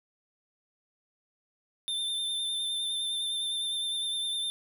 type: tone with vibrato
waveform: square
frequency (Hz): 3574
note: A7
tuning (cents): +26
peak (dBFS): -30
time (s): 1.88-4.5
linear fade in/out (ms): 0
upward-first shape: sine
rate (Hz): 9.8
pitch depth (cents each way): 24
effects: none